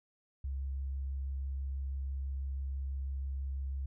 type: tone with vibrato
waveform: sine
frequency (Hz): 67.7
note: C#2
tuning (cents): -40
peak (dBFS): -34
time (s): 0.44-3.86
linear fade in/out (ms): 5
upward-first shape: sine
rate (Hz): 6.1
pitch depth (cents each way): 9
effects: none